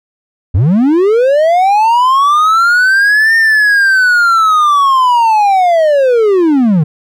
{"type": "linear two-way sweep", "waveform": "triangle", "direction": "up then down", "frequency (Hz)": [75.9, 1826, 142.8], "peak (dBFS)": -4, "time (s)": [0.54, 6.84], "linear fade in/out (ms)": 10, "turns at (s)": 3.36, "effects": []}